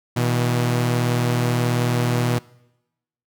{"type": "tone pair together", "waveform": "sawtooth", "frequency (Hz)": [121.4, 159.96], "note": ["B2", "D#3"], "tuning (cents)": [-29, 48], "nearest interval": "perfect fourth", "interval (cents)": 477, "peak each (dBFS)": [-15, -22], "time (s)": [0.16, 2.39], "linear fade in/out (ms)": 10, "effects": ["noise-tail reverb RT60 0.9 s tail -22 dB re dry"]}